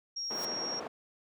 sine tone, 5588 Hz, F8, in tune, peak -34 dBFS, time 0.16-0.8 s, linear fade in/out 10 ms
white noise with exponential growth, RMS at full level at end -42 dBFS, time 0.2-0.45 s, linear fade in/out 1 ms, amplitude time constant 54 ms
white band-pass noise, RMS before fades -41 dBFS, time 0.3-0.88 s, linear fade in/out 10 ms, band 240 to 840 Hz, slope 12 dB/octave
effects none

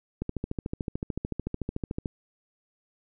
click train, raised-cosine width 3 ms, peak -17 dBFS, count 26, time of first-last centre 0.22-2.058 s, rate 13.6 Hz, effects none

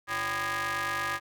sawtooth ring-modulated tone, 217.8 Hz, A3, 17 cents flat, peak -22 dBFS, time 0.07-1.2 s, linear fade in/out 50 ms, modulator 1440 Hz, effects none

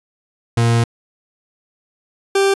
40% pulse tone pair in turn, 116.7 / 392.5 Hz, A#2 / G4, +2 / +2 cents, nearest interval octave + major sixth, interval 2100 cents, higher second, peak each -11 dBFS, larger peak neither, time 0.57-0.84 / 2.35-2.54 s, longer first, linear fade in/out 5 ms, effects resampled to 24000 Hz

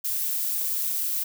violet noise with amplitude modulation, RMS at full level -25 dBFS, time 0.04-1.24 s, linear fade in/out 10 ms, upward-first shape sine, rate 160 Hz, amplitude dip 45%, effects none

